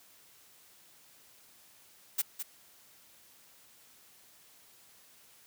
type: noise with echo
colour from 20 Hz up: blue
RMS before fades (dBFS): -29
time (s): 2.18-2.22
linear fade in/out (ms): 10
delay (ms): 210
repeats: 1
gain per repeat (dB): -8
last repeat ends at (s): 2.43
effects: white hiss -60 dBFS RMS until 5.46 s + high-pass 60 Hz 12 dB/octave